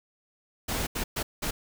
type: noise bursts at uneven times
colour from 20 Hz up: pink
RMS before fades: -30 dBFS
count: 4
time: 0.68-0.87 / 0.95-1.04 / 1.16-1.23 / 1.42-1.51 s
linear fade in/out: 10 ms
effects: none